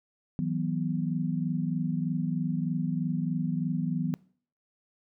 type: chord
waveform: sine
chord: E suspended second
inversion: none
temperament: equal with one note detuned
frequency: 161.8 / 185 / 246.9 Hz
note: E3 / F#3 / B3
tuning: -32 / 0 / 0 cents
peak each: -30 / -31 / -32 dBFS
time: 0.39-4.14 s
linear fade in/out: 0 ms
effects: noise-tail reverb RT60 0.5 s tail -23 dB re dry